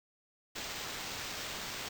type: noise with sample-and-hold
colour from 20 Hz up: white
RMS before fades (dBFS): -41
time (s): 0.55-1.89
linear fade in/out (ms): 10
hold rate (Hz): 11025
effects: none